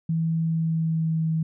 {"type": "tone with pitch glide", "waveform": "sine", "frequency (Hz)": [163.1, 160.39], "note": ["E3", "E3"], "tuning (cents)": [-18, -47], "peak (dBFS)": -21, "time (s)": [0.09, 1.43], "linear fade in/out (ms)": 5, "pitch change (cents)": -29, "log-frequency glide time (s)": [0.44, 1.31], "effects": []}